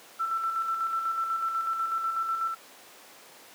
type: tone with tremolo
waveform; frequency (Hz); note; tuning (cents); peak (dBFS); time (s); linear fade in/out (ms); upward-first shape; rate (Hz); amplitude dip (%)
sine; 1336; E6; +23; -25; 0.19-2.55; 20; square; 8.1; 40
effects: pink hiss -50 dBFS RMS until 3.54 s + high-pass 400 Hz 12 dB/octave